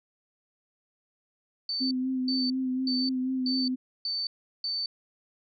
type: tone bursts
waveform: sine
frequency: 4544 Hz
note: C#8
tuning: 42 cents sharp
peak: -28 dBFS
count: 6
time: 1.69-4.86 s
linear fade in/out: 2 ms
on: 220 ms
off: 370 ms
type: tone with vibrato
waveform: sine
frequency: 258.4 Hz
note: C4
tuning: 21 cents flat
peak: -26 dBFS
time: 1.8-3.76 s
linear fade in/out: 20 ms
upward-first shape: sine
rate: 4.1 Hz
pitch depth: 26 cents each way
effects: none